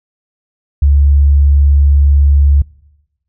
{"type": "tone", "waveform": "sine", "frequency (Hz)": 71, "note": "C#2", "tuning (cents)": 42, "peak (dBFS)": -5, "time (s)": [0.82, 2.62], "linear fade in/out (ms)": 5, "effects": ["noise-tail reverb RT60 1.0 s tail -23 dB re dry"]}